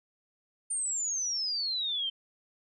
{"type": "exponential sweep", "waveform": "sine", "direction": "down", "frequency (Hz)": [9040, 3091], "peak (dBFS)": -29, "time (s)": [0.7, 2.1], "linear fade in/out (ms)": 10, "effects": []}